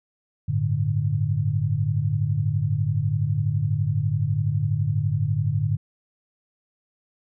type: chord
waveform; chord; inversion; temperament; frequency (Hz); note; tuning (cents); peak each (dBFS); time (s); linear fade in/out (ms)
sine; G suspended second; none; equal; 98 / 110 / 146.83; G2 / A2 / D3; 0 / 0 / 0; -26 / -24 / -24; 0.48-5.77; 10
effects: none